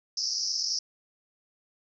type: band-pass noise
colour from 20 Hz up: white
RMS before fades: -30 dBFS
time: 0.17-0.79 s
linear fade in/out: 5 ms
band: 4900 to 5700 Hz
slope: 96 dB/octave
effects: none